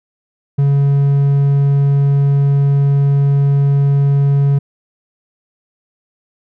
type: tone with hard clipping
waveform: triangle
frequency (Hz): 140.4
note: C#3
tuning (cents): +22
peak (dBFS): -10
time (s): 0.58-4.59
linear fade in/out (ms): 10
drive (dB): 6
effects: none